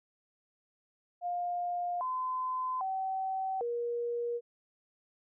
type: tone with pitch steps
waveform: sine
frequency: 706 / 1023 / 764 / 475.1 Hz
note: F5 / C6 / G5 / A#4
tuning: +19 / -39 / -45 / +33 cents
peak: -31 dBFS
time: 1.21-4.41 s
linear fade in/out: 50 ms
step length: 800 ms
effects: none